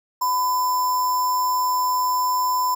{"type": "tone with sample-and-hold", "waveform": "sine", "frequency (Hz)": 1001, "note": "B5", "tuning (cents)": 23, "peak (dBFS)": -18, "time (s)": [0.21, 2.75], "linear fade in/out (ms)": 10, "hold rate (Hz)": 6300, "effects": []}